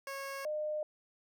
15% pulse / sine tone pair in turn, 548 / 607.7 Hz, C#5 / D#5, -20 / -41 cents, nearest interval major second, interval 179 cents, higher second, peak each -33 / -33 dBFS, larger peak neither, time 0.07-0.45 / 0.45-0.83 s, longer neither, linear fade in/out 2 ms, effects none

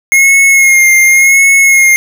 square tone with vibrato, 2151 Hz, C7, 47 cents sharp, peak -4 dBFS, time 0.12-1.96 s, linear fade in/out 0 ms, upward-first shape sine, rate 0.9 Hz, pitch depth 34 cents each way, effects none

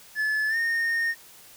triangle tone with pitch glide, 1726 to 1839.2 Hz, A6 to A#6, -34 to -24 cents, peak -21 dBFS, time 0.15-1.15 s, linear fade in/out 50 ms, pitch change +110 cents, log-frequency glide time 0.48-0.57 s, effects white hiss -50 dBFS RMS until 1.56 s

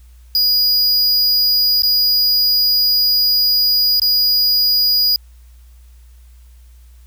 square tone with dropouts, 4900 Hz, D#8, 27 cents flat, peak -12 dBFS, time 0.35-5.16 s, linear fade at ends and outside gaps 1 ms, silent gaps 1.821-1.833 / 3.998-4.018 s, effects added 60 Hz sine -40 dBFS peak until 7.06 s + white hiss -57 dBFS RMS until 7.06 s

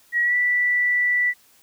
sine tone with pitch glide, 1910 to 1966 Hz, A#6 to B6, +42 to -8 cents, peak -17 dBFS, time 0.12-1.34 s, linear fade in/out 50 ms, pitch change +50 cents, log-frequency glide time 0.22-0.35 s, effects white hiss -56 dBFS RMS until 1.62 s

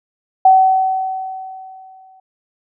sine tone with exponential decay, 758 Hz, F#5, 42 cents sharp, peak -4 dBFS, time 0.45-2.2 s, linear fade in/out 5 ms, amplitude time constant 380 ms, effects none

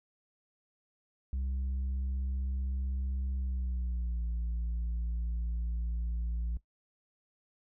sine tone with pitch glide, 65.41 to 57.6 Hz, C2 to A#1, 0 to -20 cents, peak -28 dBFS, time 1.33-6.57 s, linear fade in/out 0 ms, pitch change -220 cents, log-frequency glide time 3.35-4.24 s, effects noise-tail reverb RT60 0.1 s tail -18 dB re dry + tanh soft clip ceiling -30 dBFS

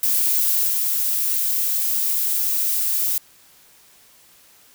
violet noise with level steps, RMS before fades -19 / -21 dBFS, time 0.03-3.18 s, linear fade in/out 2 ms, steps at 0.67 s, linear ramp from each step 10 ms, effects white hiss -52 dBFS RMS until 4.74 s

